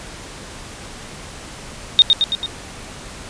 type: tone with echo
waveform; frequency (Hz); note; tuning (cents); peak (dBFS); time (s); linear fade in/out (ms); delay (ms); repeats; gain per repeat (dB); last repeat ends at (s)
sine; 3691; A#7; -18; -4; 1.99-2.02; 0; 110; 4; -4; 2.46
effects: pink hiss -35 dBFS RMS until 3.29 s + resampled to 22050 Hz